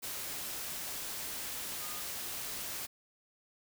sine tone in noise, 1229 Hz, D#6, 22 cents flat, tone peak -50 dBFS, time 1.8-2.03 s, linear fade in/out 20 ms, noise white, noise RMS -40 dBFS, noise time 0.02-2.87 s, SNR -13 dB, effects none

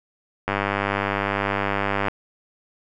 click train, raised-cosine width 0.5 ms, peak -7 dBFS, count 161, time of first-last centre 0.48-2.083 s, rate 99.8 Hz, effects none

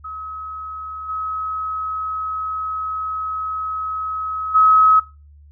sine tone with level steps, 1279 Hz, D#6, 47 cents sharp, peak -28 / -22 / -9 dBFS, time 0.04-5 s, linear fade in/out 10 ms, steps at 1.08 / 4.54 s, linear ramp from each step 20 ms, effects noise-tail reverb RT60 0.3 s tail -20 dB re dry + added 73 Hz sine -43 dBFS peak until 5.51 s

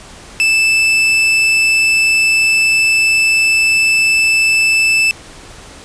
40% pulse tone, 2637 Hz, E7, in tune, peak -8 dBFS, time 0.4-5.11 s, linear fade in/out 0 ms, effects pink hiss -36 dBFS RMS until 5.84 s + resampled to 22050 Hz

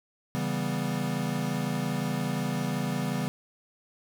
square chord, C# half-diminished seventh, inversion none, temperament equal with one note detuned, 138.59 / 164.24 / 196 / 246.9 Hz, C#3 / E3 / G3 / B3, 0 / -6 / 0 / 0 cents, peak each -34 dBFS, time 0.35-3.28 s, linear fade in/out 0 ms, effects none

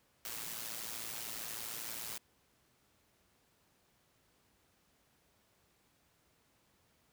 white noise with amplitude modulation, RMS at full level -40 dBFS, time 0.25-2.18 s, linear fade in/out 2 ms, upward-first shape sine, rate 113 Hz, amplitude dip 65%, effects pink hiss -72 dBFS RMS until 7.12 s + high-pass 60 Hz 12 dB/octave

